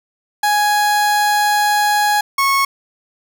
30% pulse tone pair in turn, 832 / 1098.1 Hz, G#5 / C#6, +3 / -17 cents, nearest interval perfect fourth, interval 480 cents, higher second, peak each -10 / -10 dBFS, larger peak neither, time 0.43-2.21 / 2.38-2.65 s, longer first, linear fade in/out 5 ms, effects none

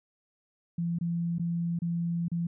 sine tone with dropouts, 170 Hz, F3, 46 cents flat, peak -27 dBFS, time 0.78-2.47 s, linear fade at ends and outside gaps 5 ms, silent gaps 0.987-1.01 / 1.384-1.395 / 1.79-1.819 / 2.283-2.316 s, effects none

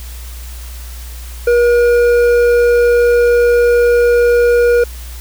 triangle tone with hard clipping, 478.9 Hz, A#4, 47 cents sharp, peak -9 dBFS, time 1.47-4.84 s, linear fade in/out 5 ms, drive 11 dB, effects added 60 Hz sine -26 dBFS peak until 5.2 s + white hiss -36 dBFS RMS until 5.2 s

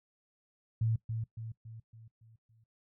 sine tone with echo, 112.7 Hz, A2, 42 cents sharp, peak -27 dBFS, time 0.81-0.96 s, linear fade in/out 5 ms, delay 280 ms, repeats 6, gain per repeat -6 dB, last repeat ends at 2.64 s, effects noise-tail reverb RT60 0.1 s tail -19 dB re dry

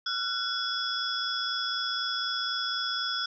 sine tone cluster, 1358 / 1482 / 3386 / 5050 / 5420 Hz, F6 / F#6 / G#7 / D#8 / E8, -49 / +2 / +33 / +25 / +47 cents, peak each -36 / -35 / -32 / -35 / -37 dBFS, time 0.06-3.26 s, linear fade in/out 5 ms, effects none

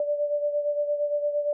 sine beating tone pair, 585 / 593.7 Hz, D5 / D5, -7 / +19 cents, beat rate 8.7 Hz, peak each -24 / -31 dBFS, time 0-1.53 s, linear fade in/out 2 ms, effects none

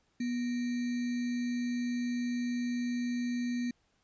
sine tone with sample-and-hold, 243.5 Hz, B3, 24 cents flat, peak -30 dBFS, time 0.2-3.71 s, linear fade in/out 5 ms, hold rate 2100 Hz, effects pink hiss -73 dBFS RMS until 4.03 s + resampled to 16000 Hz

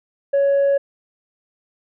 sine tone with tanh clipping, 558 Hz, C#5, 11 cents sharp, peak -14 dBFS, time 0.33-0.78 s, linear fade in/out 10 ms, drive 1 dB, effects none

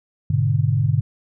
sine chord, G# diminished, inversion none, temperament equal with one note detuned, 103.23 / 123.47 / 146.83 Hz, G#2 / B2 / D3, -10 / 0 / 0 cents, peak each -20 dBFS, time 0.3-1.01 s, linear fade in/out 5 ms, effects none

